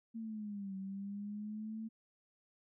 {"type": "linear two-way sweep", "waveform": "sine", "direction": "down then up", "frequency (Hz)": [228.5, 190.9, 223.5], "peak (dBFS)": -40, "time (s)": [0.14, 1.89], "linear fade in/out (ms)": 20, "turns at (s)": 0.76, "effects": []}